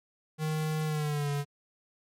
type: tone with pitch glide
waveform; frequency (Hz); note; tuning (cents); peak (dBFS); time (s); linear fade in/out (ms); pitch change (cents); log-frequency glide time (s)
square; 155.56 to 143.48; D#3 to D3; 0 to -40; -29; 0.38-1.45; 50; -140; 0.85-1.3
effects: MP3 64 kbps